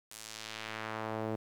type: tone with band-pass filter sweep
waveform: sawtooth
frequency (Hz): 110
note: A2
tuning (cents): 0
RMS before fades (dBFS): -40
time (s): 0.11-1.36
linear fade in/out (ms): 5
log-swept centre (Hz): 10000 to 430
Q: 0.97
effects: 10-bit